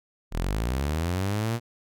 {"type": "linear sweep", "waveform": "sawtooth", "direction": "up", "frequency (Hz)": [36.71, 120], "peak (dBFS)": -21, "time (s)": [0.31, 1.6], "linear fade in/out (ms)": 50, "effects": []}